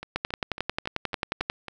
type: two click trains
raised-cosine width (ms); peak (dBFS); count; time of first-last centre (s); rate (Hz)
0.3; -20 / -10; 7 / 16; 0.03-1.683 / 0.16-1.499; 3.63 / 11.2
effects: none